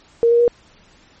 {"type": "tone with pitch steps", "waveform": "sine", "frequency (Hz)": [466.2, 471.9, 477.6], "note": ["A#4", "A#4", "A#4"], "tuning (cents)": [0, 21, 42], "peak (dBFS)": -10, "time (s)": [0.23, 0.479], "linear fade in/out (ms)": 0, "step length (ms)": 83, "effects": ["pink hiss -51 dBFS RMS until 1.2 s", "MP3 32 kbps"]}